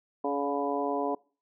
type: harmonic tone with a mistuned harmonic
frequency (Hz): 141.6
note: C#3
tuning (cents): +37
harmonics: 2 / 3 / 4 / 5 / 6 / 7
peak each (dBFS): -33 / -32 / -35 / -33 / -40 / -35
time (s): 0.24-1.15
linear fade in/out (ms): 5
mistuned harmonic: 4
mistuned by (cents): +19
effects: noise-tail reverb RT60 0.4 s tail -25 dB re dry